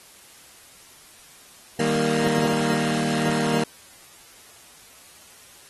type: chord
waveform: 20% pulse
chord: Eb major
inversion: none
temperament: equal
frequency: 155.56 / 196 / 233.1 Hz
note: Eb3 / G3 / Bb3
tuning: 0 / 0 / 0 cents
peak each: -21 / -23 / -18 dBFS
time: 1.79-3.64 s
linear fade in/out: 5 ms
effects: white hiss -49 dBFS RMS until 5.69 s + AAC 32 kbps